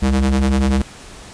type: ring-modulated tone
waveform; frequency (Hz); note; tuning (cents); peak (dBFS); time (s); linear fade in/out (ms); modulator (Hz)
square; 65.41; C2; 0; -11; 0.02-0.82; 5; 136
effects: pink hiss -38 dBFS RMS until 1.33 s + resampled to 22050 Hz